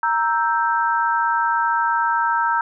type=chord; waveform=sine; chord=E diminished; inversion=second; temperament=equal; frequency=932.3 / 1318.5 / 1568 Hz; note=Bb5 / E6 / G6; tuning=0 / 0 / 0 cents; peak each=-19 / -22 / -23 dBFS; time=0.03-2.61 s; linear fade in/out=2 ms; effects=none